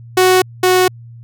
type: tone pair in turn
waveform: sawtooth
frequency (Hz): 370 / 367.9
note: F#4 / F#4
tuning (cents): 0 / -10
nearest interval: unison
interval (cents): 10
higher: first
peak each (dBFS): -4 / -5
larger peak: first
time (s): 0.17-0.42 / 0.63-0.88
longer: neither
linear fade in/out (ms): 5
effects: added 117 Hz sine -33 dBFS peak until 1.23 s